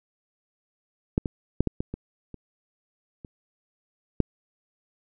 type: clicks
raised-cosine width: 3 ms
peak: -8 / -15 / -7 / -10 / -14 / -19 / -26 / -27 / -6 dBFS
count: 9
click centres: 1.179 / 1.258 / 1.606 / 1.673 / 1.805 / 1.94 / 2.343 / 3.248 / 4.203 s
effects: none